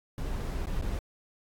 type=noise with dropouts; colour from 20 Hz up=brown; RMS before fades=-32 dBFS; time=0.18-0.99 s; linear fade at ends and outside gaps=1 ms; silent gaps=0.658-0.669 / 0.813-0.822 s; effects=AAC 64 kbps